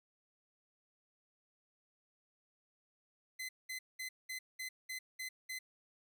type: tone bursts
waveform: sawtooth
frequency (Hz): 2041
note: C7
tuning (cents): -44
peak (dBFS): -37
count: 8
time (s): 3.39-5.59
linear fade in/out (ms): 10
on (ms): 100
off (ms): 200
effects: none